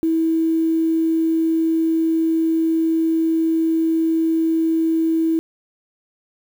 sine tone with quantisation, 324.8 Hz, E4, 26 cents flat, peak -15 dBFS, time 0.03-5.39 s, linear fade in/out 0 ms, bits 7, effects none

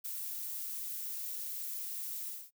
violet noise with ADSR envelope, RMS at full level -38 dBFS, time 0.04-2.51 s, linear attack 15 ms, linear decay 17 ms, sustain -2 dB, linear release 240 ms, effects noise-tail reverb RT60 0.1 s tail -23 dB re dry

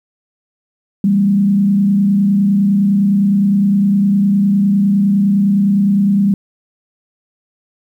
sine tone with frequency modulation, 199.1 Hz, G3, 27 cents sharp, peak -9 dBFS, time 1.04-6.34 s, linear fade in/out 2 ms, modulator 29.8 Hz, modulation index 0.52, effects 8-bit

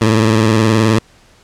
15% pulse tone with vibrato, 110 Hz, A2, in tune, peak -3 dBFS, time 0.01-0.99 s, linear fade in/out 5 ms, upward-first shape square, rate 19 Hz, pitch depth 52 cents each way, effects pink hiss -48 dBFS RMS until 1.43 s + low-pass 8000 Hz 12 dB/octave

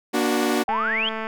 sawtooth chord, Bb augmented, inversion none, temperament equal with one note detuned, 237.3 / 293.7 / 370 Hz, Bb3 / D4 / F#4, +31 / 0 / 0 cents, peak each -20 dBFS, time 0.13-0.64 s, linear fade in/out 20 ms
sine exponential sweep, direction up, 755 to 3315 Hz, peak -21 dBFS, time 0.68-1.09 s, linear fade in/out 2 ms
click train, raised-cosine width 0.5 ms, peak -15 dBFS, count 129, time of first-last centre 0.69-1.269 s, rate 221 Hz
effects none

